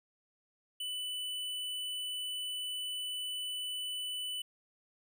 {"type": "tone with tanh clipping", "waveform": "sine", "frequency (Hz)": 2986, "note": "F#7", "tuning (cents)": 15, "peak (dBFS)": -37, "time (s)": [0.8, 4.42], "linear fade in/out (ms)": 5, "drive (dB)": 18, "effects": []}